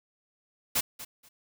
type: noise with echo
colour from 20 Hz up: white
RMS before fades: -26 dBFS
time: 0.75-0.81 s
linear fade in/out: 10 ms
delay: 240 ms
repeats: 2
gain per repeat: -15 dB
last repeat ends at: 1.29 s
effects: none